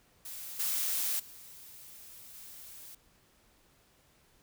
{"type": "noise with level steps", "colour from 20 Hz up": "blue", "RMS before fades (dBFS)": [-43, -32, -51, -49], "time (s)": [0.25, 2.95], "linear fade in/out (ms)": 5, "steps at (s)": [0.59, 1.19, 2.34], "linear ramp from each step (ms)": 10, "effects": ["pink hiss -66 dBFS RMS until 4.42 s"]}